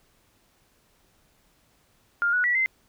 sine tone with pitch steps, 1405 / 1469 / 1946 / 2070 Hz, F6 / F#6 / B6 / C7, +10 / -13 / -26 / -19 cents, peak -20 dBFS, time 2.22-2.66 s, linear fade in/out 0 ms, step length 110 ms, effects pink hiss -64 dBFS RMS until 2.88 s

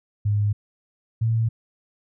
sine tone pair in turn, 103.6 / 113.36 Hz, G#2 / A#2, -4 / -48 cents, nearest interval major second, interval 156 cents, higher second, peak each -18 dBFS, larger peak neither, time 0.25-0.53 / 1.21-1.49 s, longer neither, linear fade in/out 10 ms, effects none

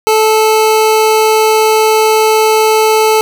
25% pulse tone, 436.3 Hz, A4, 15 cents flat, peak -3 dBFS, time 0.07-3.21 s, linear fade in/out 0 ms, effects none

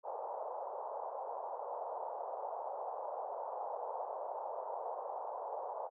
white band-pass noise, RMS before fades -42 dBFS, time 0.03-5.9 s, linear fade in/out 50 ms, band 490 to 940 Hz, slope 48 dB/octave, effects none

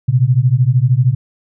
sine beating tone pair, 119.9 / 132.9 Hz, A#2 / C3, +49 / +27 cents, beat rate 13 Hz, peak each -12 dBFS, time 0.08-1.15 s, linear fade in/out 10 ms, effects none

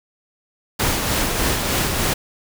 pink noise with tremolo, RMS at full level -19 dBFS, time 0.79-2.14 s, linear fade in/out 10 ms, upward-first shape sine, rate 3.3 Hz, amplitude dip 35%, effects none

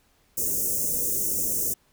white band-stop noise, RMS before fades -26 dBFS, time 0.37-1.74 s, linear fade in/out 10 ms, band 540 to 6100 Hz, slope 48 dB/octave, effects pink hiss -64 dBFS RMS until 1.92 s

